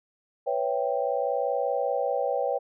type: chord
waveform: sine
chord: C# half-diminished seventh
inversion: third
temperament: equal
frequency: 493.9 / 554.4 / 659.3 / 784 Hz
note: B4 / C#5 / E5 / G5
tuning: 0 / 0 / 0 / 0 cents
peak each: -29 / -28 / -33 / -30 dBFS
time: 0.46-2.59 s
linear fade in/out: 20 ms
effects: none